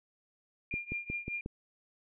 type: tone with tremolo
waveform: sine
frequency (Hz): 2402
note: D7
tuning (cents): +38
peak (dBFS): -32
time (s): 0.71-1.41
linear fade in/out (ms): 2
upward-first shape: triangle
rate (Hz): 5.1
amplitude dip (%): 95
type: click train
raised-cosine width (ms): 3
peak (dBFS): -25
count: 5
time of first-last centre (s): 0.74-1.461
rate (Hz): 5.55
effects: none